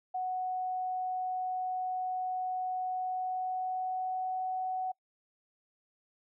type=tone with pitch glide; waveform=sine; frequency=740 to 746 Hz; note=F#5 to F#5; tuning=0 to +14 cents; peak=-31 dBFS; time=0.14-4.92 s; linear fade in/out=10 ms; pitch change=+14 cents; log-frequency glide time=2.9-4.45 s; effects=noise-tail reverb RT60 0.1 s tail -25 dB re dry